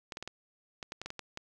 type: clicks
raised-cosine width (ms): 0.2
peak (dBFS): -22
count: 11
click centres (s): 0.122 / 0.171 / 0.226 / 0.276 / 0.828 / 0.921 / 1.016 / 1.06 / 1.104 / 1.193 / 1.374
effects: none